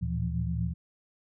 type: tone cluster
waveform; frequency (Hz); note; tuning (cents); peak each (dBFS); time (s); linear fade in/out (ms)
sine; 75.9 / 112.2 / 117.2 / 168.9 / 176.9; D#2 / A2 / A#2 / E3 / F3; -42 / +34 / +10 / +42 / +23; -32 / -39 / -33 / -32 / -40; 0.01-0.74; 20
effects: none